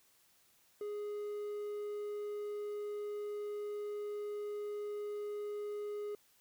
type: tone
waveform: triangle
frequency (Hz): 415.3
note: G#4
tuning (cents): 0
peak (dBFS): -36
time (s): 0.81-6.15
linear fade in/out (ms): 2
effects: white hiss -69 dBFS RMS until 6.4 s